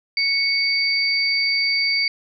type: tone pair together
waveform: sine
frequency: 2217 / 4633 Hz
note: C#7 / D8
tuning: 0 / -24 cents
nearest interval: octave + minor second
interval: 1276 cents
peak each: -20 dBFS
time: 0.17-2.08 s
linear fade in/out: 2 ms
effects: none